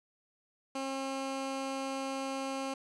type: tone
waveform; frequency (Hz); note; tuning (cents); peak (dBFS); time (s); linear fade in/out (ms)
15% pulse; 269.2; C4; +49; -28; 0.75-2.74; 5
effects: resampled to 22050 Hz + 11-bit